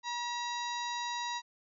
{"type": "harmonic tone with a mistuned harmonic", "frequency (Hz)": 960, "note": "B5", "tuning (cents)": -49, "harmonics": [1, 2, 3, 4, 5, 6, 7], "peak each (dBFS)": [-36, -42, -50, -41, -47, -48, -50], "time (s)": [0.03, 1.42], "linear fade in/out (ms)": 50, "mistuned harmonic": 3, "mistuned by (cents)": -89, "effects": []}